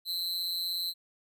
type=tone with amplitude modulation; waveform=45% pulse; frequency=4068 Hz; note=C8; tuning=50 cents flat; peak=-26 dBFS; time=0.05-0.94 s; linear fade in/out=50 ms; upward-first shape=sine; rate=177 Hz; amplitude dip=90%; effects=none